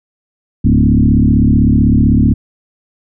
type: tone with frequency modulation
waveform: sine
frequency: 160 Hz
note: D#3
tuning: 49 cents sharp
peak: -6 dBFS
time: 0.64-2.34 s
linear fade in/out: 10 ms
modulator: 35.8 Hz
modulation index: 3.2
effects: none